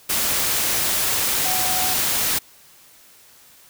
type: tone in noise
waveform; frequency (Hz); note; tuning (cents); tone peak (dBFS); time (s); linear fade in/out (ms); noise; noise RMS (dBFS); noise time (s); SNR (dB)
sine; 743; F#5; +7; -27; 1.45-1.94; 10; white; -21; 0.09-2.39; -9
effects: white hiss -50 dBFS RMS until 3.69 s